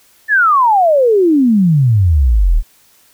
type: exponential sweep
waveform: sine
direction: down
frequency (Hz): 1800 to 34.5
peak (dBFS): -7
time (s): 0.28-2.63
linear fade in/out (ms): 50
effects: white hiss -50 dBFS RMS until 3.13 s